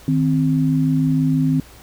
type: tone pair together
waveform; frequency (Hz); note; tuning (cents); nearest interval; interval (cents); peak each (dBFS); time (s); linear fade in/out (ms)
sine; 155.42 / 261.6; D#3 / C4; -2 / 0; major sixth; 902; -17 / -17; 0.08-1.6; 2
effects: added 60 Hz sine -45 dBFS peak until 1.82 s + pink hiss -45 dBFS RMS until 1.82 s